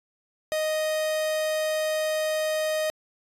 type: tone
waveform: 45% pulse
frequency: 622.3 Hz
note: D#5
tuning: in tune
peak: -24 dBFS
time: 0.52-2.9 s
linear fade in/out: 0 ms
effects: resampled to 32000 Hz